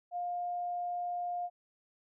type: tone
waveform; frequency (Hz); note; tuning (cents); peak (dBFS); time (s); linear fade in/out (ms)
sine; 707; F5; +21; -33; 0.11-1.5; 50
effects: none